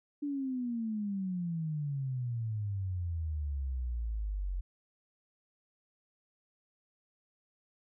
sine exponential sweep, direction down, 293.7 to 44.43 Hz, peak -32 dBFS, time 0.22-4.61 s, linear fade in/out 10 ms, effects none

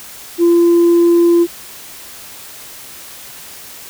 sine tone, 342.5 Hz, F4, 34 cents flat, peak -5 dBFS, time 0.38-1.47 s, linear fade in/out 50 ms, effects tanh soft clip ceiling -5 dBFS + white hiss -34 dBFS RMS until 3.89 s

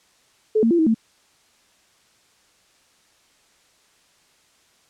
sine tone with pitch steps, 433.1 / 228.7 / 342 / 318.6 / 223.8 Hz, A4 / A#3 / F4 / D#4 / A3, -27 / -33 / -36 / +41 / +30 cents, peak -14 dBFS, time 0.55-0.945 s, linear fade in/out 10 ms, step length 79 ms, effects white hiss -59 dBFS RMS until 4.89 s + low-pass 8000 Hz 12 dB/octave

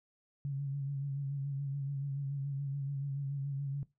sine tone with vibrato, 139.3 Hz, C#3, 9 cents sharp, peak -33 dBFS, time 0.45-3.83 s, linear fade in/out 0 ms, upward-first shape sine, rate 7 Hz, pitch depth 39 cents each way, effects noise-tail reverb RT60 0.2 s tail -19 dB re dry

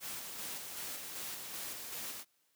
white noise with tremolo, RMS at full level -42 dBFS, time 0-2.25 s, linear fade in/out 50 ms, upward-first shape square, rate 2.6 Hz, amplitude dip 30%, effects white hiss -75 dBFS RMS until 2.55 s + high-pass 100 Hz 12 dB/octave

